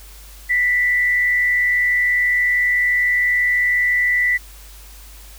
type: tone with frequency modulation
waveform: sine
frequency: 1975.5 Hz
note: B6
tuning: in tune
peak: -14 dBFS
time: 0.49-4.38 s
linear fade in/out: 20 ms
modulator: 126 Hz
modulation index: 0.32
effects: added 50 Hz sine -39 dBFS peak until 5.38 s + white hiss -44 dBFS RMS until 5.38 s